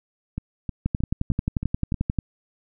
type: two click trains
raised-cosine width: 5 ms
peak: -10 / -15 dBFS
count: 16 / 6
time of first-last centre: 0.86-2.187 / 0.38-1.942 s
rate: 11.3 / 3.2 Hz
effects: none